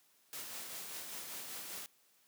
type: noise with tremolo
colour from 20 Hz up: white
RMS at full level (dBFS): -44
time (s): 0.33-1.86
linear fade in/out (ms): 0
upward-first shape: sine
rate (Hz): 5.1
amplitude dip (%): 30
effects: white hiss -70 dBFS RMS until 2.27 s + high-pass 150 Hz 12 dB/octave